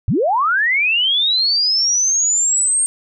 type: linear sweep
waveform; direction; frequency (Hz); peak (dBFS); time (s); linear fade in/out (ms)
sine; up; 73.42 to 8660; -13; 0.08-2.86; 0
effects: none